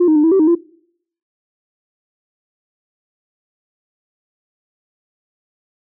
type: tone with pitch steps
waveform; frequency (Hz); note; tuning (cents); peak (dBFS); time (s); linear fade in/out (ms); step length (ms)
sine; 353 / 311.1 / 299.4 / 325.9 / 385 / 311.7 / 341.1; F4 / D#4 / D4 / E4 / G4 / D#4 / F4; +19 / 0 / +33 / -20 / -31 / +3 / -41; -7; 0-0.553; 10; 79
effects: noise-tail reverb RT60 0.7 s tail -23 dB re dry + tanh soft clip ceiling -6 dBFS